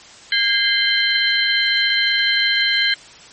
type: tone cluster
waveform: sine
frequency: 1619 / 2085 / 3123 / 4101 Hz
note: G#6 / C7 / G7 / C8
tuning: -45 / -7 / -7 / -36 cents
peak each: -20 dBFS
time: 0.32-2.94 s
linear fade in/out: 2 ms
effects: white hiss -42 dBFS RMS until 3.32 s + MP3 32 kbps